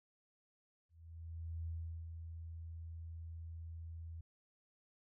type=tone with ADSR envelope; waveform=sine; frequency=82.41 Hz; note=E2; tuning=in tune; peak=-39 dBFS; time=0.89-4.21 s; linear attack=780 ms; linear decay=390 ms; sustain=-6 dB; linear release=5 ms; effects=none